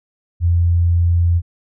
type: tone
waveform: sine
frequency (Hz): 85.9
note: F2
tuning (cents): -28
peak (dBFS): -11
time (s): 0.4-1.42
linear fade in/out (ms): 50
effects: none